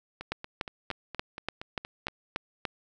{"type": "two click trains", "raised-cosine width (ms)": 0.3, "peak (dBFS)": [-22, -14], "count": [9, 9], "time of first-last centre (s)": [[0.21, 2.084], [0.32, 2.652]], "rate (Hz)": [4.27, 3.43], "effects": []}